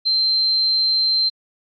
sine tone, 4127 Hz, C8, 25 cents flat, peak -15 dBFS, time 0.05-1.3 s, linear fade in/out 20 ms, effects AAC 48 kbps

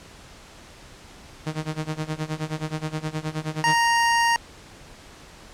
sawtooth tone with tremolo, 155.56 Hz, D#3, in tune, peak -20 dBFS, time 1.46-3.75 s, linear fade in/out 10 ms, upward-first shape sine, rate 9.5 Hz, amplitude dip 90%
25% pulse tone, 932.3 Hz, A#5, in tune, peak -14 dBFS, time 3.64-4.36 s, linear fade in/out 0 ms
effects pink hiss -46 dBFS RMS until 5.53 s + low-pass 8000 Hz 12 dB/octave

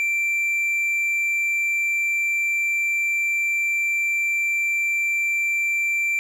triangle tone, 2350 Hz, D7, 1 cent sharp, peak -18 dBFS, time 0-6.19 s, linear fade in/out 0 ms, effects none

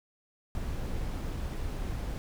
brown noise, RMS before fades -34 dBFS, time 0.55-2.18 s, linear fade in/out 0 ms, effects none

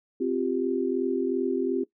sine chord, C suspended fourth, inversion none, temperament equal, 261.6 / 349.2 / 392 Hz, C4 / F4 / G4, 0 / 0 / 0 cents, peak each -28 dBFS, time 0.2-1.84 s, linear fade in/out 10 ms, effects noise-tail reverb RT60 0.1 s tail -18 dB re dry

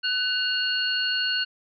sine tone cluster, 1500 / 2821 / 4346 Hz, F#6 / F7 / C#8, +23 / +17 / -35 cents, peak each -27 dBFS, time 0.03-1.45 s, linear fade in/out 20 ms, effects none

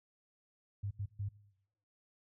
sine tone bursts at uneven times, 100.7 Hz, G2, 47 cents sharp, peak -35 dBFS, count 3, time 0.83-0.91 / 0.99-1.06 / 1.19-1.29 s, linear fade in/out 10 ms, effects noise-tail reverb RT60 0.8 s tail -20 dB re dry

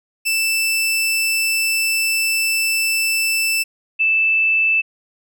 sawtooth / sine tone pair in turn, 2650 / 2638 Hz, E7 / E7, +9 / +1 cents, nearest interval unison, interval 8 cents, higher first, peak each -13 dBFS, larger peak neither, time 0.25-3.64 / 3.99-4.82 s, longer first, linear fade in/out 20 ms, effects none

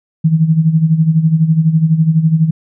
sine tone with tremolo, 160.2 Hz, E3, 49 cents flat, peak -5 dBFS, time 0.24-2.51 s, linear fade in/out 10 ms, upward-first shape sine, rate 12 Hz, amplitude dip 70%, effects none

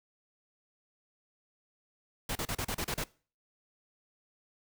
pink noise bursts, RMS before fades -34 dBFS, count 8, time 2.29-3.04 s, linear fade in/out 5 ms, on 64 ms, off 34 ms, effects noise-tail reverb RT60 0.4 s tail -22 dB re dry

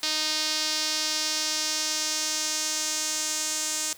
sawtooth tone with band-pass filter sweep, 309.3 Hz, D#4, 10 cents flat, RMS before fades -28 dBFS, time 0.03-3.93 s, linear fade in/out 2 ms, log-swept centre 4700 to 7100 Hz, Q 2.4, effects white hiss -49 dBFS RMS until 3.97 s

